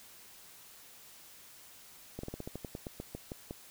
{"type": "slowing click train", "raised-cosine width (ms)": 2, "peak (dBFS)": -26, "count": 14, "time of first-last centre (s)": [2.19, 3.509], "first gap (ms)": 44, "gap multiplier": 1.13, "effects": ["white hiss -55 dBFS RMS until 3.7 s"]}